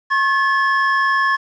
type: tone pair together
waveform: triangle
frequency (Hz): 1085.4 / 1723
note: C#6 / A6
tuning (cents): -37 / -37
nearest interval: minor sixth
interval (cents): 800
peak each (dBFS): -15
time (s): 0.1-1.37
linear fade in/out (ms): 20
effects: resampled to 16000 Hz + 8-bit